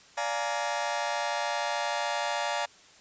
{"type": "chord", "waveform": "sawtooth", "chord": "Bb dominant seventh", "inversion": "first", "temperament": "just", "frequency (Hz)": [582.7, 699.2, 839.1, 932.3], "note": ["D5", "F5", "Ab5", "Bb5"], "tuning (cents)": [-14, 2, 18, 0], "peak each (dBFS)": -30, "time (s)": [0.17, 2.66], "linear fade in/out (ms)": 10, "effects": ["white hiss -55 dBFS RMS until 3 s", "resampled to 16000 Hz"]}